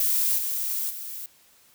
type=noise with level steps; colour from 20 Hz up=violet; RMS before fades=-23 / -28 / -36 dBFS; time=0-1.26 s; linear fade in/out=2 ms; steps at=0.37 / 0.89 s; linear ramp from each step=20 ms; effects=white hiss -58 dBFS RMS until 1.74 s